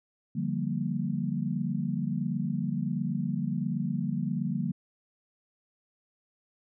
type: chord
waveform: sine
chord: G minor seventh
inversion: second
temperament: equal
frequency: 146.83 / 174.61 / 196 / 233.1 Hz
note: D3 / F3 / G3 / Bb3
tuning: 0 / 0 / 0 / 0 cents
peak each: -33 dBFS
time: 0.35-4.72 s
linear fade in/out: 10 ms
effects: none